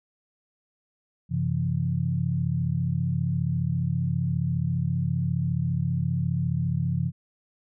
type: tone cluster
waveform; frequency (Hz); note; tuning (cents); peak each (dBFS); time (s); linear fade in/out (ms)
sine; 94.2 / 133.2 / 168; F#2 / C3 / E3; +32 / +31 / +33; -30 / -26 / -27; 1.29-7.12; 50
effects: none